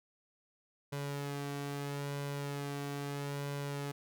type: tone with flanger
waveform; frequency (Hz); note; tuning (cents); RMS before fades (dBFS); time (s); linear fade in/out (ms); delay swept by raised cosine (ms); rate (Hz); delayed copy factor
sawtooth; 142.2; C#3; +45; -39; 0.92-3.92; 10; 2 to 2.64; 0.77; +0.5
effects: none